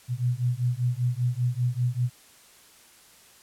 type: beating tone pair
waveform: sine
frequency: 120.8 / 125.9 Hz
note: B2 / B2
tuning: -38 / +34 cents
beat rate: 5.1 Hz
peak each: -26 dBFS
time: 0.08-2.1 s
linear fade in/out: 50 ms
effects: white hiss -54 dBFS RMS until 3.42 s + low-pass 12000 Hz 12 dB/octave